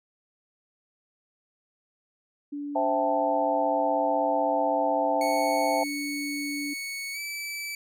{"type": "tone", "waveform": "sine", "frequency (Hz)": 288.8, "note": "D4", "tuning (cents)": -29, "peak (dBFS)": -31, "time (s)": [2.52, 6.74], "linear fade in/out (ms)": 10}
{"type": "chord", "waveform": "sine", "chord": "A minor seventh", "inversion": "first", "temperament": "equal", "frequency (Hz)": [523.3, 659.3, 784, 880], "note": ["C5", "E5", "G5", "A5"], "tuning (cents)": [0, 0, 0, 0], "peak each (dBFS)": [-29, -27, -29, -28], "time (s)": [2.75, 5.84], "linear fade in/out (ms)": 10}
{"type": "tone with pitch glide", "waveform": "sawtooth", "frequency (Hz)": [2217, 2310], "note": ["C#7", "D7"], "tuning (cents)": [0, -29], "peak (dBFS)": -29, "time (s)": [5.21, 7.75], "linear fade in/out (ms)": 2, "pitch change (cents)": 71, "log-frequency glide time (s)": [7.13, 7.19]}
{"effects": []}